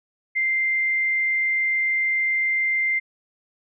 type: tone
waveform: sine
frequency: 2091 Hz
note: C7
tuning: 2 cents flat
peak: -19 dBFS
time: 0.35-3 s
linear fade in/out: 20 ms
effects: none